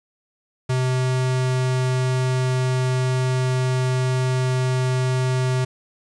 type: tone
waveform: square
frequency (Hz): 128.5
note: C3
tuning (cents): -31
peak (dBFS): -19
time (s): 0.69-5.65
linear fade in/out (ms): 10
effects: resampled to 22050 Hz + 8-bit